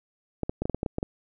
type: clicks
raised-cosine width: 2 ms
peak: -14 dBFS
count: 10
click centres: 0.433 / 0.495 / 0.62 / 0.655 / 0.697 / 0.746 / 0.831 / 0.862 / 0.984 / 1.029 s
effects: none